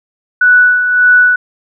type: tone with tremolo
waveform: sine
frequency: 1480 Hz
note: F#6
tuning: in tune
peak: -3 dBFS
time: 0.41-1.36 s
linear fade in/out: 5 ms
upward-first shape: sine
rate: 1.7 Hz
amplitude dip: 55%
effects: none